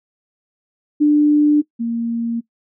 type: tone pair in turn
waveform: sine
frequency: 296.8 / 232.3 Hz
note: D4 / A#3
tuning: +18 / -6 cents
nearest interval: major third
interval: 424 cents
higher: first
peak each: -9 / -18 dBFS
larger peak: first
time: 1-1.62 / 1.79-2.41 s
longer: neither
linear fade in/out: 20 ms
effects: noise-tail reverb RT60 0.1 s tail -20 dB re dry